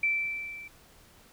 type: tone with level ramp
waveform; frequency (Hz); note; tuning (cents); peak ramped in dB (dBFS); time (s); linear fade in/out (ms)
sine; 2333; D7; -12; -22 to -42; 0.03-0.68; 5
effects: pink hiss -57 dBFS RMS until 1.32 s

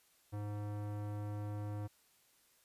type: tone with low-pass filter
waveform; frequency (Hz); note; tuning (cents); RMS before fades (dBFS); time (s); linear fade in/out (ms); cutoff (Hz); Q
square; 103.83; G#2; 0; -41; 0.32-1.88; 20; 1100; 0.79
effects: white hiss -70 dBFS RMS until 2.64 s + resampled to 32000 Hz

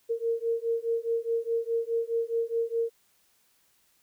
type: beating tone pair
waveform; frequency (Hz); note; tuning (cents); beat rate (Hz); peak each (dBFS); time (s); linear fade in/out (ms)
sine; 458.6 / 463.4; A#4 / A#4; -28 / -10; 4.8; -29; 0.09-2.9; 20
effects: white hiss -67 dBFS RMS until 4.02 s

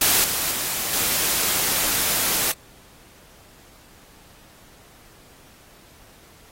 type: noise with level steps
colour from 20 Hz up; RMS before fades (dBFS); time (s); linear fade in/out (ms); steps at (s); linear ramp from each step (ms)
white; -17 / -23 / -26 / -22; 0.01-2.52; 5; 0.24 / 0.51 / 0.93; 2
effects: pink hiss -51 dBFS RMS until 6.51 s + AAC 48 kbps

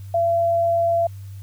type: tone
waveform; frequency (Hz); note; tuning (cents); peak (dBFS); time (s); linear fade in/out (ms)
sine; 677; E5; +46; -16; 0.14-1.07; 5
effects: added 98 Hz sine -33 dBFS peak until 1.42 s + white hiss -55 dBFS RMS until 1.42 s

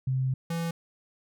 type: tone pair in turn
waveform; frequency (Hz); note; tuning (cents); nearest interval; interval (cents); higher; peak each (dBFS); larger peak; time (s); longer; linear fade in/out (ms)
sine / square; 130.81 / 167.3; C3 / E3; 0 / +26; major third; 426; second; -24 / -29; first; 0.07-0.34 / 0.5-0.71; first; 5
effects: none

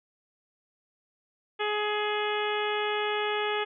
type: harmonic tone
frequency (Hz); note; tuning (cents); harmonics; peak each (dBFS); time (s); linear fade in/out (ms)
420; G#4; +19; 1 / 2 / 3 / 4 / 5 / 6 / 7 / 8; -30 / -33 / -35 / -36 / -37 / -38 / -38 / -39; 1.59-3.65; 20
effects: none

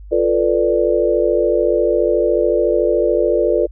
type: chord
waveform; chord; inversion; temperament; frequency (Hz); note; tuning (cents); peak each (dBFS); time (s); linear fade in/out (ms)
sine; B half-diminished seventh; second; equal; 349.2 / 440 / 493.9 / 587.3; F4 / A4 / B4 / D5; 0 / 0 / 0 / 0; -18; 0.11-3.67; 20
effects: added 50 Hz sine -33 dBFS peak until 3.71 s

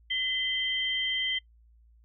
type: tone pair together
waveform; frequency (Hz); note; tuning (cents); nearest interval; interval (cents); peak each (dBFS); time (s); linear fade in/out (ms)
sine; 2030 / 3138; B6 / G7; +47 / +1; minor sixth; 754; -31 / -28; 0.1-1.39; 10
effects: noise-tail reverb RT60 0.1 s tail -22 dB re dry + added 57 Hz sine -56 dBFS peak until 2.04 s

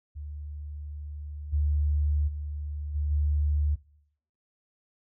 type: tone with level steps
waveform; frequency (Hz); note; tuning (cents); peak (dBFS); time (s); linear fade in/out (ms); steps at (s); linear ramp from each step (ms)
sine; 73.9; D2; +11; -35 / -22 / -31 / -25 / -22; 0.15-3.76; 20; 1.52 / 2.27 / 2.94 / 3.1; 20
effects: noise-tail reverb RT60 0.7 s tail -22 dB re dry

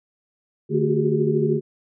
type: tone cluster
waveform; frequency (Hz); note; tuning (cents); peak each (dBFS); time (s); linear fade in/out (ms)
sine; 149.4 / 223.5 / 364.4 / 377.7 / 410.1; D3 / A3 / F#4 / F#4 / G#4; +30 / +27 / -26 / +36 / -22; -23 / -25 / -24 / -24 / -24; 0.69-1.61; 50
effects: none

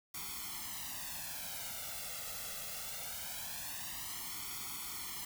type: noise with flanger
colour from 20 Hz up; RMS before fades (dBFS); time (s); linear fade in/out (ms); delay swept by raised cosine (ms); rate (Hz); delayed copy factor
white; -43; 0.14-5.25; 5; 0.89 to 1.5; 0.22; +0.9
effects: none

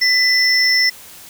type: tone pair together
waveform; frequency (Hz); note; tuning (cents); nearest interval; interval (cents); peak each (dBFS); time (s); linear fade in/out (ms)
triangle; 1999 / 5337; B6 / E8; +20 / +21; octave + perfect fourth; 1701; -13; 0.01-0.9; 10
effects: white hiss -39 dBFS RMS until 1.29 s

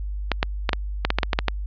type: clicks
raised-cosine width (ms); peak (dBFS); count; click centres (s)
0.3; -3; 11; 0.317 / 0.429 / 0.692 / 0.732 / 1.05 / 1.104 / 1.186 / 1.232 / 1.332 / 1.389 / 1.483
effects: added 50 Hz sine -26 dBFS peak until 1.66 s + resampled to 11025 Hz

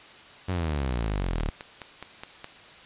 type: exponential sweep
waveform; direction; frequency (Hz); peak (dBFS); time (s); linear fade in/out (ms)
sawtooth; down; 95.5 to 35.63; -22; 0.48-1.5; 10
type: click train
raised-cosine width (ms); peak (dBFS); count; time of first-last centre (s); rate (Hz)
0.3; -21; 6; 1.4-2.444; 4.79
effects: white hiss -48 dBFS RMS until 2.85 s + resampled to 8000 Hz

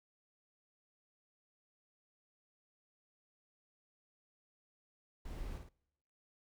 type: noise with echo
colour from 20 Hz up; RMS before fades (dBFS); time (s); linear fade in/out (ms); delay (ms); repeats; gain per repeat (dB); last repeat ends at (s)
brown; -44; 5.25-5.58; 5; 55; 2; -5; 5.69
effects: noise-tail reverb RT60 0.9 s tail -26 dB re dry

